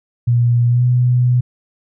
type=tone with pitch glide; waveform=sine; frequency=119.8 to 123.88 Hz; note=A#2 to B2; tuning=+48 to +6 cents; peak=-10 dBFS; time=0.27-1.41 s; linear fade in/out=10 ms; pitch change=+58 cents; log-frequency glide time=0.68-0.83 s; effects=none